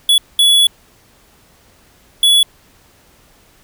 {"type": "tone bursts at uneven times", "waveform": "square", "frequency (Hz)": 3398, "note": "G#7", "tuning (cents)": 39, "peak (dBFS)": -8, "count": 3, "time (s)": [[0.09, 0.18], [0.39, 0.67], [2.23, 2.43]], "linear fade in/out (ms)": 2, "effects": ["pink hiss -50 dBFS RMS until 3.63 s"]}